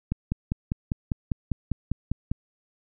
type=click train; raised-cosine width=5 ms; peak=-13 dBFS; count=12; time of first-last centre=0.12-2.316 s; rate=5.01 Hz; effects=none